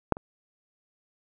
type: clicks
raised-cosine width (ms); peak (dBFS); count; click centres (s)
1; -6 / -24; 2; 0.123 / 0.169
effects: none